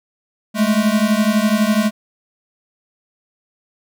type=beating tone pair; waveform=square; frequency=207.7 / 219.7 Hz; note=G#3 / A3; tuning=0 / -2 cents; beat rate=12 Hz; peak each=-17 dBFS; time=0.54-1.91 s; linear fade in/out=50 ms; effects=none